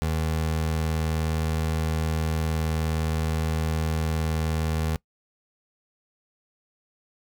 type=tone; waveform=25% pulse; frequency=79.4 Hz; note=D#2; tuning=36 cents sharp; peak=-20 dBFS; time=0.02-4.96 s; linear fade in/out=0 ms; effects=noise-tail reverb RT60 0.1 s tail -23 dB re dry